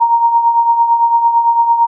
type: tone with tremolo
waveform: sine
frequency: 932.3 Hz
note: A#5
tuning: in tune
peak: -5 dBFS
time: 0-1.87 s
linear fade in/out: 20 ms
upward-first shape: triangle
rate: 8.9 Hz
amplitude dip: 65%
effects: none